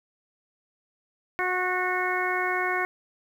harmonic tone with a mistuned harmonic, 364.7 Hz, F#4, 25 cents flat, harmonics 1 / 2 / 3 / 4 / 5 / 6, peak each -31 / -31 / -31 / -31 / -31 / -31 dBFS, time 1.39-2.85 s, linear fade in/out 0 ms, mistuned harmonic 4, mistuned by +18 cents, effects 9-bit

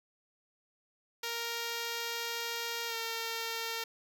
5% pulse tone with pitch glide, 466.2 to 456.6 Hz, A#4 to A#4, 0 to -36 cents, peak -23 dBFS, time 1.23-3.84 s, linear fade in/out 5 ms, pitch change -36 cents, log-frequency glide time 2.87-2.95 s, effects none

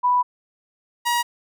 sine / sawtooth tone pair in turn, 987.8 / 954.7 Hz, B5 / A#5, 0 / +41 cents, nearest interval minor second, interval 59 cents, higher first, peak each -15 dBFS, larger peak neither, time 0.03-0.23 / 1.05-1.23 s, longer first, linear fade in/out 20 ms, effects none

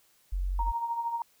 sine tone, 46.01 Hz, F#1, 9 cents flat, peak -27 dBFS, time 0.32-0.72 s, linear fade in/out 10 ms
sine tone with tremolo, 932.3 Hz, A#5, in tune, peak -26 dBFS, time 0.59-1.22 s, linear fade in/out 2 ms, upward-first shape triangle, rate 13 Hz, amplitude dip 65%
effects white hiss -65 dBFS RMS until 1.4 s

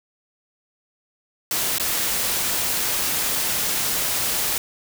white noise with dropouts, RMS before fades -23 dBFS, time 1.51-4.58 s, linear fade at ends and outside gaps 1 ms, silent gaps 1.783-1.798 s, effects none

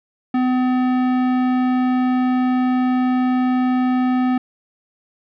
sine tone with tanh clipping, 253.4 Hz, B3, 45 cents sharp, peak -17 dBFS, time 0.34-4.38 s, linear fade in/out 5 ms, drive 16 dB, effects none

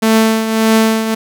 sawtooth tone with tremolo, 221.8 Hz, A3, 14 cents sharp, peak -3 dBFS, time 0.02-1.15 s, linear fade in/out 10 ms, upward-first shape triangle, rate 1.7 Hz, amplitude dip 65%, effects none

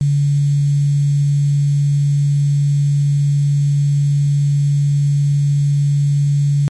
sine tone with quantisation, 143 Hz, D3, 46 cents flat, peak -11 dBFS, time 0.01-6.68 s, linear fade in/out 0 ms, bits 6, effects MP3 48 kbps

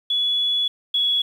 sine tone pair in turn, 3400 / 3369 Hz, G#7 / G#7, +40 / +24 cents, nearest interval unison, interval 16 cents, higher first, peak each -18 / -17 dBFS, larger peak second, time 0.1-0.68 / 0.94-1.22 s, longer first, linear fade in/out 5 ms, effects 8-bit

